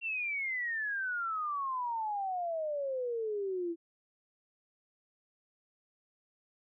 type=exponential sweep; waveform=sine; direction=down; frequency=2747 to 329.6 Hz; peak=-32 dBFS; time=0.01-3.76 s; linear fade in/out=50 ms; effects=none